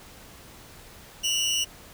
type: tone pair together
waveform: 25% pulse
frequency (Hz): 2800 / 2960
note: F7 / F#7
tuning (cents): +4 / 0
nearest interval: minor second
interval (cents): 96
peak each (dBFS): -23 / -22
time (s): 1.23-1.65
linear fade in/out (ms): 20
effects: pink hiss -48 dBFS RMS until 1.93 s